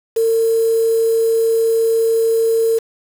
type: tone with quantisation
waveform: sine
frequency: 453.2 Hz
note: A#4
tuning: 49 cents flat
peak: -12 dBFS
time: 0.16-2.79 s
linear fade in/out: 10 ms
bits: 5
effects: none